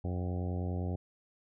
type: harmonic tone with a mistuned harmonic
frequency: 90 Hz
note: F#2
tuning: 47 cents flat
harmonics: 1 / 2 / 3 / 4 / 5 / 6 / 7 / 8 / 9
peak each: -33 / -39 / -43 / -45 / -47 / -49 / -50 / -51 / -52 dBFS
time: 0.04-0.96 s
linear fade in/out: 5 ms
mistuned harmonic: 9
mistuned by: -54 cents
effects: none